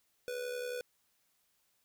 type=tone with amplitude modulation; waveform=square; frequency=492.6 Hz; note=B4; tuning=5 cents flat; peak=-35 dBFS; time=0.28-0.81 s; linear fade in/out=0 ms; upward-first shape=sine; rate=71 Hz; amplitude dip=55%; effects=white hiss -75 dBFS RMS until 1.84 s